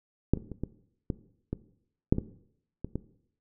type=clicks; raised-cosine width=3 ms; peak=-8 / -24 / -25 / -18 / -16 / -18 / -6 / -16 / -21 / -18 dBFS; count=10; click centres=0.336 / 0.373 / 0.517 / 0.636 / 1.102 / 1.53 / 2.125 / 2.184 / 2.846 / 2.956 s; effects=noise-tail reverb RT60 0.7 s tail -17 dB re dry